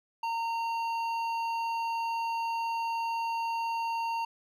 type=tone with hard clipping; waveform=sine; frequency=919 Hz; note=A#5; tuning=25 cents flat; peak=-31 dBFS; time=0.23-4.25 s; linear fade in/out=5 ms; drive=9 dB; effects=none